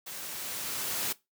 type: noise with level ramp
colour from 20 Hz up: white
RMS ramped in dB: -41 to -31 dBFS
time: 0.06-1.13 s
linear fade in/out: 10 ms
effects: noise-tail reverb RT60 0.2 s tail -19 dB re dry + high-pass 100 Hz 12 dB/octave